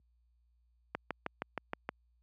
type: click train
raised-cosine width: 0.5 ms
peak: -19 dBFS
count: 7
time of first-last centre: 0.95-1.89 s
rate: 6.38 Hz
effects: added 59 Hz sine -52 dBFS peak until 2.22 s + high-pass 150 Hz 12 dB/octave